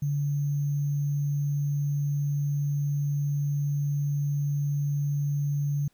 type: tone with sample-and-hold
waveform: sine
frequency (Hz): 143.8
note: D3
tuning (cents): -36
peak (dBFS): -24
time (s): 0.02-5.88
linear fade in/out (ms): 5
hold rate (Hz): 6300
effects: pink hiss -68 dBFS RMS until 5.93 s